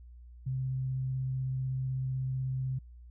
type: tone with vibrato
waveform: sine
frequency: 130.81 Hz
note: C3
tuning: in tune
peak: -30 dBFS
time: 0.46-2.79 s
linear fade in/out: 10 ms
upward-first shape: triangle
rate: 16 Hz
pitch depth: 12 cents each way
effects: added 60 Hz sine -48 dBFS peak until 3.1 s